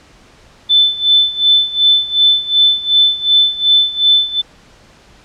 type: tone with tremolo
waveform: sine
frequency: 3520 Hz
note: A7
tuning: in tune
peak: -5 dBFS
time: 0.69-4.42 s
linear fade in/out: 20 ms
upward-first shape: sine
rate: 2.7 Hz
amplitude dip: 85%
effects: pink hiss -45 dBFS RMS until 5.24 s + low-pass 6000 Hz 12 dB/octave

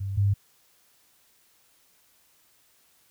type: tone pair in turn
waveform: sine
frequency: 98 / 100 Hz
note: G2 / G2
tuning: 0 / +35 cents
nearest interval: unison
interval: 35 cents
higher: second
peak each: -28 / -19 dBFS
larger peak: second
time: 0-0.17 / 0.17-0.34 s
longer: neither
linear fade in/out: 10 ms
effects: white hiss -63 dBFS RMS until 3.1 s

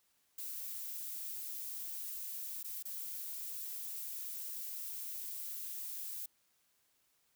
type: noise with dropouts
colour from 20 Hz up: violet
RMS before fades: -43 dBFS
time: 0.38-6.26 s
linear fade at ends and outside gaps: 5 ms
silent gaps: 2.63-2.644 / 2.827-2.852 s
effects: white hiss -75 dBFS RMS until 7.35 s

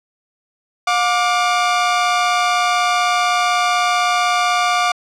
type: tone pair together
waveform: sawtooth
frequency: 716 / 1174.7 Hz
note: F5 / D6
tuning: +43 / 0 cents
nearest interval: major sixth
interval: 857 cents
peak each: -13 dBFS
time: 0.87-4.92 s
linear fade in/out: 5 ms
effects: low-pass 6000 Hz 12 dB/octave

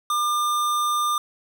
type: tone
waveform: square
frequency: 1200 Hz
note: D6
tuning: 37 cents sharp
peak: -21 dBFS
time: 0.1-1.18 s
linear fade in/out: 2 ms
effects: none

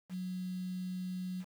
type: tone with quantisation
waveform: sine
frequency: 183.4 Hz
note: F#3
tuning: 15 cents flat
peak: -36 dBFS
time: 0.09-1.45 s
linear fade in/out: 50 ms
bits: 9
effects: none

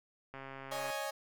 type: click train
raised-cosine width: 0.5 ms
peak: -31 dBFS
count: 77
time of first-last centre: 0.34-0.903 s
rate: 135 Hz
type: chord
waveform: sawtooth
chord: C# suspended second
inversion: none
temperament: equal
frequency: 554.4 / 622.3 / 830.6 Hz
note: C#5 / D#5 / G#5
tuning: 0 / 0 / 0 cents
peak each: -37 dBFS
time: 0.71-1.11 s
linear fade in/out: 10 ms
effects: none

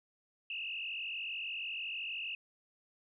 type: tone with frequency modulation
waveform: sine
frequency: 2716 Hz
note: F7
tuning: 49 cents flat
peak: -37 dBFS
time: 0.5-2.35 s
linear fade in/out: 2 ms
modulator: 46.3 Hz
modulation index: 3.2
effects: none

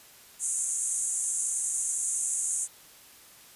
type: band-pass noise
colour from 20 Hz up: white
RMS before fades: -30 dBFS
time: 0.39-2.68 s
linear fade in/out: 50 ms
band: 6500 to 10000 Hz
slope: 96 dB/octave
effects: white hiss -53 dBFS RMS until 3.55 s + resampled to 32000 Hz

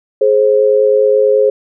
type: tone pair together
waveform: sine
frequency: 421.3 / 530.8 Hz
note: G#4 / C5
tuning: +25 / +25 cents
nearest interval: major third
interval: 400 cents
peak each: -10 dBFS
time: 0.21-1.5 s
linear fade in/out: 5 ms
effects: none

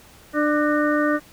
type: harmonic tone with a mistuned harmonic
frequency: 297.8 Hz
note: D4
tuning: 24 cents sharp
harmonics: 1 / 2 / 4 / 5 / 6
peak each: -20 / -23 / -26 / -27 / -28 dBFS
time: 0.33-1.2 s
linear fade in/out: 50 ms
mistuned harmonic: 6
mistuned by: +52 cents
effects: pink hiss -49 dBFS RMS until 1.32 s

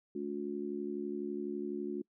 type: harmonic tone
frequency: 72 Hz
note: D2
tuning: 34 cents flat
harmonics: 3 / 4 / 5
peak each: -41 / -40 / -38 dBFS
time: 0.15-2.02 s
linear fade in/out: 5 ms
effects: noise-tail reverb RT60 0.1 s tail -26 dB re dry

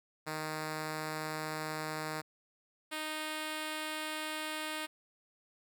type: tone pair in turn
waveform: 5% pulse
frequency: 155.56 / 309.8 Hz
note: D#3 / D#4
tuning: 0 / -7 cents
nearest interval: octave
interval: 1193 cents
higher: second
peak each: -25 dBFS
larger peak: neither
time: 0.26-2.22 / 2.91-4.87 s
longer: neither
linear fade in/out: 20 ms
effects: none

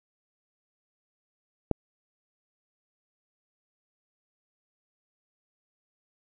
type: click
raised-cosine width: 2 ms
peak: -10 dBFS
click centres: 1.713 s
effects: none

